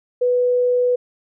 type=tone; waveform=sine; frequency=493.9 Hz; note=B4; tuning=in tune; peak=-14 dBFS; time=0.21-0.96 s; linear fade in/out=10 ms; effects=none